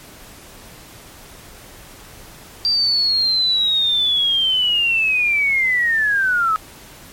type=linear sweep; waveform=sine; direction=down; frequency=4716 to 1267 Hz; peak=-14 dBFS; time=2.65-6.56 s; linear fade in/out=0 ms; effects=pink hiss -41 dBFS RMS until 7.12 s + MP3 64 kbps